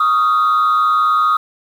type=tone with frequency modulation; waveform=sine; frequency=1244.5 Hz; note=D#6; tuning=in tune; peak=-9 dBFS; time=0-1.37 s; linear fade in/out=5 ms; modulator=118 Hz; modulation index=0.64; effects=tanh soft clip ceiling -9 dBFS + 7-bit